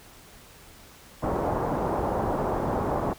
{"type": "low-pass noise", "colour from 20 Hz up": "white", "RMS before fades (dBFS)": -27, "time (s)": [1.22, 3.14], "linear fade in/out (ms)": 20, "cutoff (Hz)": 920, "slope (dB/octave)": 24, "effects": ["pink hiss -50 dBFS RMS until 3.18 s"]}